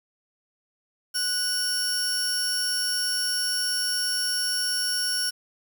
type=tone pair together; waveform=sawtooth; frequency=1484 / 5497 Hz; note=F#6 / F8; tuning=+5 / -28 cents; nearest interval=octave + major seventh; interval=2267 cents; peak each=-28 / -22 dBFS; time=1.14-5.31 s; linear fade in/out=20 ms; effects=8-bit